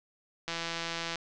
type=click train; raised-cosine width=0.2 ms; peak=-17 dBFS; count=114; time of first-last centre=0.48-1.157 s; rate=167 Hz; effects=low-pass 7000 Hz 12 dB/octave